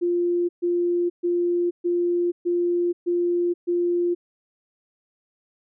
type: tone bursts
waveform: sine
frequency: 349.2 Hz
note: F4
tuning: in tune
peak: -19 dBFS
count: 7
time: 0.01-4.15 s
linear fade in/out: 20 ms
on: 480 ms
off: 130 ms
effects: none